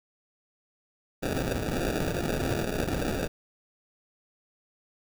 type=noise with sample-and-hold; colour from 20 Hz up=white; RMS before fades=-29 dBFS; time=1.22-3.28 s; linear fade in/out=20 ms; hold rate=1050 Hz; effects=none